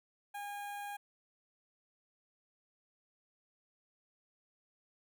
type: tone with notch filter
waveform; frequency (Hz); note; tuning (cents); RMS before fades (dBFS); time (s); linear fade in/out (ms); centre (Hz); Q
sawtooth; 815; G#5; -33; -43; 0.34-0.97; 10; 5000; 0.75
effects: none